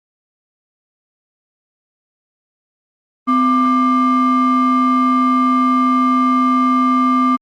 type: ring-modulated tone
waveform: triangle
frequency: 466.2 Hz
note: A#4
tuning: in tune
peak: -6 dBFS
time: 3.27-7.37 s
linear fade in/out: 20 ms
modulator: 722 Hz
effects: Opus 24 kbps